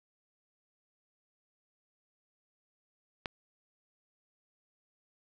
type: click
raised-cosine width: 0.3 ms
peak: -18 dBFS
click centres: 3.258 s
effects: none